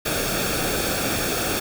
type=noise with comb filter; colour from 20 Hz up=pink; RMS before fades=-24 dBFS; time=0.05-1.6 s; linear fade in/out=10 ms; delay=1 ms; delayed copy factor=-0.6; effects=none